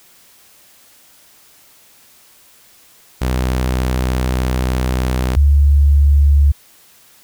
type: tone pair in turn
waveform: sawtooth / sine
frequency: 63.3 / 71.48 Hz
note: B1 / D2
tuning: +43 / -46 cents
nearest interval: major second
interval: 211 cents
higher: second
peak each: -11 / -7 dBFS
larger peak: second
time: 3.21-5.36 / 5.36-6.52 s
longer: first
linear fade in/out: 10 ms
effects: white hiss -48 dBFS RMS until 7.23 s